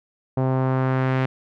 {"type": "tone with low-pass filter sweep", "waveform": "sawtooth", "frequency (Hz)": 130.81, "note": "C3", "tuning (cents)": 0, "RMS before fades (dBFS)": -21, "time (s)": [0.37, 1.26], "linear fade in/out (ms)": 5, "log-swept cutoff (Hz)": [770, 2300], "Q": 1.3, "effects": []}